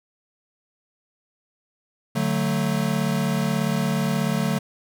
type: chord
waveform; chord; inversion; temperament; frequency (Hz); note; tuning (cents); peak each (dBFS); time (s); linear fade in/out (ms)
square; D major; none; equal with one note detuned; 146.83 / 185 / 221.8; D3 / F#3 / A3; 0 / 0 / +14; -26; 2.15-4.59; 10
effects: none